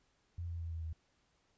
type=tone with pitch steps; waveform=sine; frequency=86 / 84.57 / 83.17 / 81.79 / 80.43 Hz; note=F2 / E2 / E2 / E2 / E2; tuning=-26 / +45 / +16 / -13 / -42 cents; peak=-38 dBFS; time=0.38-0.93 s; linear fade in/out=5 ms; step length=110 ms; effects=pink hiss -75 dBFS RMS until 1.57 s + resampled to 16000 Hz